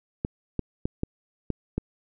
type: clicks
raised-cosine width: 3 ms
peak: -13 dBFS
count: 6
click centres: 0.249 / 0.593 / 0.855 / 1.034 / 1.503 / 1.78 s
effects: none